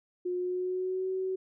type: tone with pitch glide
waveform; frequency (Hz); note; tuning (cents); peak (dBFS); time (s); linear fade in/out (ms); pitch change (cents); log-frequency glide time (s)
sine; 359.2 to 376.4; F4 to F#4; +49 to +30; -29; 0.25-1.36; 10; +81; 0.36-1.09
effects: none